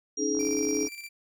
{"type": "chord", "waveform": "sine", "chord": "C# suspended second", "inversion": "none", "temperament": "equal with one note detuned", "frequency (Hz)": [277.2, 311.1, 424.8], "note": ["C#4", "D#4", "G#4"], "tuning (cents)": [0, 0, 39], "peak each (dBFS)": [-31, -30, -29], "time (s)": [0.17, 0.89], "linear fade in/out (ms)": 50}
{"type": "tone", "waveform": "sine", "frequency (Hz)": 5700, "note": "F8", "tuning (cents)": 34, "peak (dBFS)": -31, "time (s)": [0.17, 0.88], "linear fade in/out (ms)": 5}
{"type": "click train", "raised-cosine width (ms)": 1, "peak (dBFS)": -32, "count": 27, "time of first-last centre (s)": [0.35, 0.871], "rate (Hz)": 49.9}
{"type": "tone with tremolo", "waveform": "sawtooth", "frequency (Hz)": 2349, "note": "D7", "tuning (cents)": 0, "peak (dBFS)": -34, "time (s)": [0.39, 1.09], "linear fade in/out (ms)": 10, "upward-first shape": "square", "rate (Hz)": 17, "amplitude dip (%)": 50}
{"effects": []}